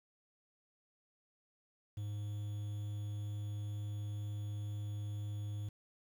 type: tone with quantisation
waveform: triangle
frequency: 103.83 Hz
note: G#2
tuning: in tune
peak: -36 dBFS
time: 1.97-5.69 s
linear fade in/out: 5 ms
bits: 10
effects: none